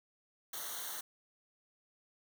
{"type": "noise with comb filter", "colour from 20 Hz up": "white", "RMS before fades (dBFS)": -42, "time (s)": [0.53, 1.01], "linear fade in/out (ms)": 5, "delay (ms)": 0.4, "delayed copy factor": -0.95, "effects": []}